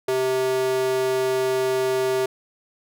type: tone with high-pass filter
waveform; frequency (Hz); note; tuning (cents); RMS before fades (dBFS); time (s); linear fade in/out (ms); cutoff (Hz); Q
square; 130; C3; -11; -22; 0.08-2.26; 5; 440; 3.8
effects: none